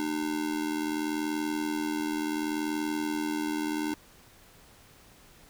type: tone with amplitude modulation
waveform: square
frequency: 301.8 Hz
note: D4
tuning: 47 cents sharp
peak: -26 dBFS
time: 0-3.94 s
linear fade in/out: 0 ms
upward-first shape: sine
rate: 80.7 Hz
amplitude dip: 75%
effects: pink hiss -56 dBFS RMS until 5.49 s